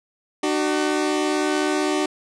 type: tone pair together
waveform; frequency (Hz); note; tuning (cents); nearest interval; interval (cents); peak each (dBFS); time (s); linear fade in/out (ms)
sawtooth; 301.5 / 377.2; D4 / F#4; +46 / +33; major third; 387; -18 / -19; 0.43-2.06; 5
effects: resampled to 22050 Hz